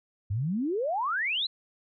sine exponential sweep, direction up, 92.3 to 4186 Hz, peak -26 dBFS, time 0.3-1.47 s, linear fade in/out 10 ms, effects none

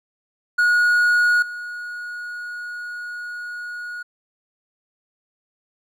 triangle tone with level steps, 1449 Hz, F#6, 37 cents flat, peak -12 / -27 dBFS, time 0.58-4.03 s, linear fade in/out 10 ms, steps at 1.42 s, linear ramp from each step 5 ms, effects none

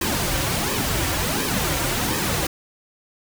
pink noise with flanger, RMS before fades -23 dBFS, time 0.01-2.47 s, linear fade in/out 5 ms, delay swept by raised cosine 1.4 to 4.8 ms, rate 1.4 Hz, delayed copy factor -0.7, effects none

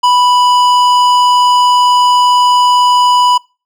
triangle tone with hard clipping, 987.8 Hz, B5, in tune, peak -8 dBFS, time 0.03-3.38 s, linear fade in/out 10 ms, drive 16 dB, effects noise-tail reverb RT60 0.3 s tail -24 dB re dry

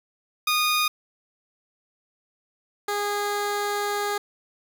15% pulse tone pair in turn, 1230 / 410.5 Hz, D#6 / G#4, -20 / -20 cents, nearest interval octave + perfect fifth, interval 1900 cents, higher first, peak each -14 / -18 dBFS, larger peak first, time 0.47-0.88 / 2.88-4.18 s, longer second, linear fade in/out 5 ms, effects none

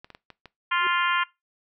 clicks, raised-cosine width 0.3 ms, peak -27 dBFS, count 5, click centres 0.045 / 0.103 / 0.149 / 0.303 / 0.457 s
harmonic tone, 349.2 Hz, F4, in tune, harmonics 3 / 4 / 5 / 6 / 7 / 8 / 9, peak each -25 / -27 / -29 / -31 / -32 / -33 / -34 dBFS, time 0.71-1.24 s, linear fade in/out 10 ms
sine tone with exponential growth, 370.1 Hz, F#4, in tune, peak -31 dBFS, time 0.74-0.87 s, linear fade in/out 1 ms, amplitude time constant 27 ms
effects noise-tail reverb RT60 0.2 s tail -20 dB re dry

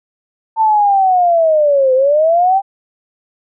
sine linear two-way sweep, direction down then up, 898 to 509 to 795 Hz, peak -8 dBFS, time 0.56-2.62 s, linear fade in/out 50 ms, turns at 1.94 s, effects none

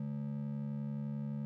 triangle ring-modulated tone, 178.1 Hz, F3, 34 cents sharp, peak -31 dBFS, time 0-1.45 s, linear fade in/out 0 ms, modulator 35.8 Hz, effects none

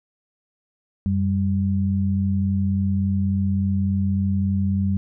sine tone pair together, 92.5 / 196 Hz, F#2 / G3, 0 / 0 cents, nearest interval octave + minor second, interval 1300 cents, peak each -21 dBFS, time 1.06-4.97 s, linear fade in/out 0 ms, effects none

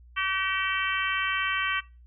harmonic tone with a mistuned harmonic, 382.8 Hz, G4, 41 cents flat, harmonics 3 / 4 / 5 / 6 / 7 / 8, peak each -30 / -31 / -32 / -33 / -33 / -34 dBFS, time 0.16-1.81 s, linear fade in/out 20 ms, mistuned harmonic 8, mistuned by +21 cents, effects noise-tail reverb RT60 0.3 s tail -23 dB re dry + added 60 Hz sine -49 dBFS peak until 2.06 s

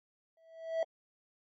triangle tone with exponential growth, 653 Hz, E5, 17 cents flat, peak -24 dBFS, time 0.37-0.83 s, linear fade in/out 2 ms, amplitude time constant 100 ms, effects MP3 32 kbps

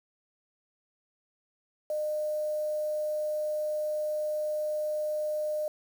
sine tone with quantisation, 608 Hz, D#5, 40 cents flat, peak -28 dBFS, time 1.9-5.68 s, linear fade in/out 2 ms, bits 8, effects none

